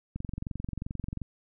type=click train; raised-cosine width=5 ms; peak=-22 dBFS; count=25; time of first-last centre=0.16-1.217 s; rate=22.7 Hz; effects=none